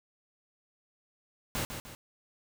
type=noise with echo; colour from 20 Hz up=pink; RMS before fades=-33 dBFS; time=1.55-1.65 s; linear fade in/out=0 ms; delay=150 ms; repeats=2; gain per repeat=-7 dB; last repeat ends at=1.95 s; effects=none